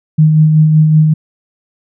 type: tone with tremolo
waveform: sine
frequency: 155.3 Hz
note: D#3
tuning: 3 cents flat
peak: -3 dBFS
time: 0.18-1.14 s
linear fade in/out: 10 ms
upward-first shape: sine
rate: 5.3 Hz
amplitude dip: 35%
effects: none